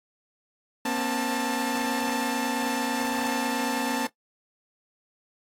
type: tone cluster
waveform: sawtooth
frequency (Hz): 239.5 / 268.6 / 883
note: A#3 / C4 / A5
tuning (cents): +47 / +46 / +6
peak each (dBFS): -26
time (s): 0.85-4.07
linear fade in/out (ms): 5
effects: noise-tail reverb RT60 0.1 s tail -17 dB re dry + AAC 48 kbps